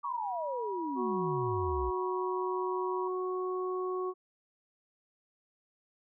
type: exponential sweep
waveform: sine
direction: down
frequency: 1174.7 to 57.8 Hz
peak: -34 dBFS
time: 0.03-1.91 s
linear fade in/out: 20 ms
type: tone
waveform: sine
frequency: 967 Hz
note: B5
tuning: 37 cents flat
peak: -36 dBFS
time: 0.04-3.08 s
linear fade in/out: 5 ms
type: harmonic tone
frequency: 368.8 Hz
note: F#4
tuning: 6 cents flat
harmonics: 1 / 2 / 3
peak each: -32 / -46 / -38 dBFS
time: 0.95-4.14 s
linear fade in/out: 50 ms
effects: none